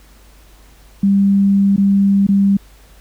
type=tone with dropouts; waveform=sine; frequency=198 Hz; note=G3; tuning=18 cents sharp; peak=-9 dBFS; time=1.03-2.57 s; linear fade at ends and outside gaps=5 ms; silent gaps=1.763-1.778 / 2.268-2.287 s; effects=added 50 Hz sine -43 dBFS peak until 3 s + pink hiss -49 dBFS RMS until 3 s